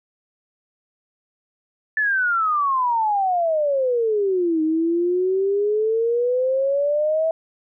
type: exponential two-way sweep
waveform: sine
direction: down then up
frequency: 1760 to 311.1 to 654 Hz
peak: -17 dBFS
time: 1.97-7.31 s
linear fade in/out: 2 ms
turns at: 4.62 s
effects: none